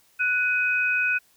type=tone pair together; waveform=sine; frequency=1480 / 2517 Hz; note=F#6 / D#7; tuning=0 / +19 cents; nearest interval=major sixth; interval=919 cents; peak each=-23 dBFS; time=0.19-1.19 s; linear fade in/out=20 ms; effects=white hiss -61 dBFS RMS until 1.36 s